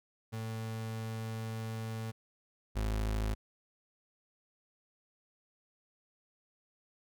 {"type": "tone pair in turn", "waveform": "35% pulse", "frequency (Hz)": [111.7, 53.36], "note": ["A2", "G#1"], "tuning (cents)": [27, 48], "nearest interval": "octave + minor second", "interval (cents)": 1279, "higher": "first", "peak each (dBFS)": [-35, -29], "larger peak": "second", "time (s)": [[0.32, 2.12], [2.75, 3.35]], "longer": "first", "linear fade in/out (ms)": 20, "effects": []}